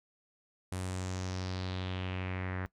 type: tone with low-pass filter sweep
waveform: sawtooth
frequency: 92.5 Hz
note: F#2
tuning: in tune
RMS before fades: -37 dBFS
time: 0.72-2.66 s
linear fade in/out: 0 ms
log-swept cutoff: 10000 to 1700 Hz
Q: 3.1
effects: noise-tail reverb RT60 0.1 s tail -19 dB re dry